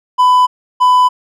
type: tone pair in turn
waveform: triangle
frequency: 1000 / 1000 Hz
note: B5 / B5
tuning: +21 / +21 cents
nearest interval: unison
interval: 0 cents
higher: neither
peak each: -4 dBFS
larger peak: neither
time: 0.18-0.47 / 0.8-1.09 s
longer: neither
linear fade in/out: 20 ms
effects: none